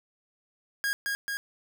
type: tone with echo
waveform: 45% pulse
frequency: 1634 Hz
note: G#6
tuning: 29 cents flat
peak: -26 dBFS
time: 0.84-0.93 s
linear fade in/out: 0 ms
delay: 220 ms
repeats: 2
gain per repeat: -2 dB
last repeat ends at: 1.37 s
effects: none